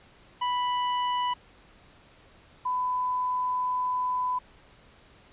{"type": "tone pair in turn", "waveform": ["45% pulse", "sine"], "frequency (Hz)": [987, 1001.4], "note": ["B5", "B5"], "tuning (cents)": [-1, 24], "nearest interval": "unison", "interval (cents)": 25, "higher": "second", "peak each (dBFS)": -25, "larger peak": "neither", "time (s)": [[0.41, 1.34], [2.65, 4.39]], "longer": "second", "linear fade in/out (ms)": 10, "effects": ["pink hiss -56 dBFS RMS until 5.32 s", "resampled to 8000 Hz"]}